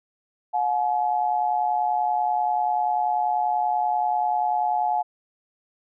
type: tone pair together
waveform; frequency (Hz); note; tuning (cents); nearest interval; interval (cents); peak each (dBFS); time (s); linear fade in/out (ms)
sine; 722 / 852.3; F#5 / G#5; -43 / +45; minor third; 288; -23; 0.53-5.03; 20
effects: none